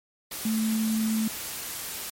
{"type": "tone in noise", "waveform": "sine", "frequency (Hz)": 220.1, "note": "A3", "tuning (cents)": 1, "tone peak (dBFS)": -23, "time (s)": [0.45, 1.28], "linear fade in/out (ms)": 5, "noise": "white", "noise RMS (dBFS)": -35, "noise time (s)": [0.31, 2.1], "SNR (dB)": 9, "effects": ["MP3 64 kbps"]}